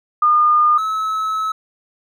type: tone pair in turn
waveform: sine / triangle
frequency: 1216 / 1294.7 Hz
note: D#6 / E6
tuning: -40 / -32 cents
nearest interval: minor second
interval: 108 cents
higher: second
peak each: -10 / -16 dBFS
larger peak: first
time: 0.22-0.78 / 0.78-1.52 s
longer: second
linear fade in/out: 5 ms
effects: none